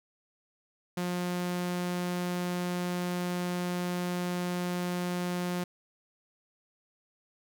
sawtooth tone, 177.9 Hz, F3, 32 cents sharp, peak -26 dBFS, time 0.97-5.64 s, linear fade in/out 5 ms, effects none

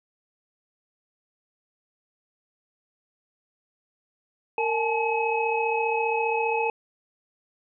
sine tone cluster, 459.3 / 836 / 871 / 2556 Hz, A#4 / G#5 / A5 / D#7, -26 / +11 / -18 / +46 cents, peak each -26 / -31 / -27 / -29 dBFS, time 4.58-6.7 s, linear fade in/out 2 ms, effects none

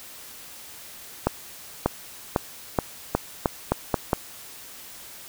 accelerating click train, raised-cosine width 1 ms, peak -5 dBFS, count 9, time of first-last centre 1.27-4.132 s, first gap 590 ms, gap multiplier 0.85, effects white hiss -43 dBFS RMS until 5.28 s

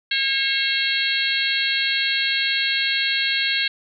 harmonic tone with a mistuned harmonic, 542 Hz, C#5, 39 cents flat, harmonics 3 / 4 / 5 / 6 / 7 / 8, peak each -26 / -26 / -26 / -26 / -26 / -26 dBFS, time 0.11-3.68 s, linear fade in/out 5 ms, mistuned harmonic 7, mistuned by +33 cents, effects none

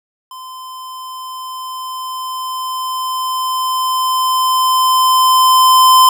square tone with level ramp, 1030 Hz, C6, 28 cents flat, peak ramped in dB -30 to -5 dBFS, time 0.31-6.09 s, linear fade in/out 2 ms, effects none

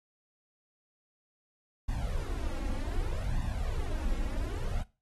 brown noise with flanger, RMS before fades -32 dBFS, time 1.88-4.83 s, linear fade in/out 10 ms, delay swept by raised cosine 1.1 to 3.7 ms, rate 0.65 Hz, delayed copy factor +0.9, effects noise-tail reverb RT60 0.3 s tail -19 dB re dry + AAC 32 kbps

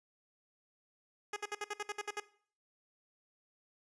10% pulse tone bursts, 415.3 Hz, G#4, in tune, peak -28 dBFS, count 10, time 1.33-2.201 s, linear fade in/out 5 ms, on 34 ms, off 59 ms, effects noise-tail reverb RT60 0.5 s tail -18 dB re dry + resampled to 22050 Hz

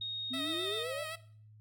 sine tone with pitch glide, 3729 to 3629 Hz, A#7 to A#7, 0 to -47 cents, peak -35 dBFS, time 0.01-0.83 s, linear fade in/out 5 ms, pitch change -47 cents, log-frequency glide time 0.31-0.69 s
sine exponential sweep, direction up, 245.2 to 622.3 Hz, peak -37 dBFS, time 0.3-1.05 s, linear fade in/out 20 ms
10% pulse tone with vibrato, 641 Hz, E5, 49 cents flat, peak -31 dBFS, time 0.33-1.16 s, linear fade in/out 10 ms, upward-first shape sine, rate 7.7 Hz, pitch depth 47 cents each way
effects noise-tail reverb RT60 0.5 s tail -17 dB re dry + added 107 Hz sine -54 dBFS peak until 1.6 s

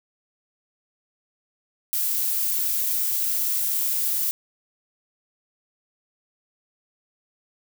violet noise, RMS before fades -24 dBFS, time 1.93-4.31 s, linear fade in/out 0 ms, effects none

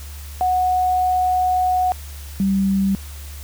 sine tone pair in turn, 735 / 194.68 Hz, F#5 / G3, -12 / -12 cents, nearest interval octave + major seventh, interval 2300 cents, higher first, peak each -15 dBFS, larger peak neither, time 0.41-1.92 / 2.4-2.95 s, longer first, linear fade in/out 0 ms, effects added 72 Hz sine -32 dBFS peak until 3.43 s + white hiss -41 dBFS RMS until 3.43 s

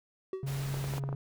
triangle tone with exponential decay, 379.5 Hz, F#4, 44 cents sharp, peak -28 dBFS, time 0.33-0.55 s, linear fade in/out 2 ms, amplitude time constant 47 ms
triangle tone, 137.4 Hz, C#3, 15 cents flat, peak -30 dBFS, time 0.43-1.15 s, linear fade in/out 2 ms
pink noise, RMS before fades -43 dBFS, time 0.46-1 s, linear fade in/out 20 ms
clicks, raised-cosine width 1 ms, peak -25 dBFS, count 7, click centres 0.743 / 0.842 / 0.937 / 0.981 / 1.038 / 1.09 / 1.128 s
effects none

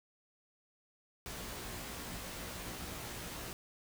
pink noise with comb filter, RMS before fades -44 dBFS, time 1.26-3.53 s, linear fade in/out 0 ms, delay 17 ms, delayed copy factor +0.75, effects none

